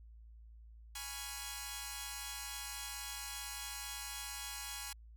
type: chord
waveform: 5% pulse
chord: C# dominant seventh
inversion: second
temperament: equal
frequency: 830.6 / 987.8 / 1108.7 / 1396.9 Hz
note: G#5 / B5 / C#6 / E#6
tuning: 0 / 0 / 0 / 0 cents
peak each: -34 / -37 / -37 / -38 dBFS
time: 0.95-4.93 s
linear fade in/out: 5 ms
effects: added 56 Hz sine -53 dBFS peak until 5.16 s